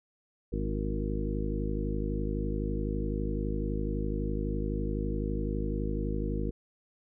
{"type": "harmonic tone with a mistuned harmonic", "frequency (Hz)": 51.91, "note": "G#1", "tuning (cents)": 0, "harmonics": [1, 2, 3, 4, 5, 6, 7, 9], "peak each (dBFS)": [-32, -38, -38, -38, -39, -40, -40, -40], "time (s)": [0.52, 6.51], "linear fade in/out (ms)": 10, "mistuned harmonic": 7, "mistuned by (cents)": 16, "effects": []}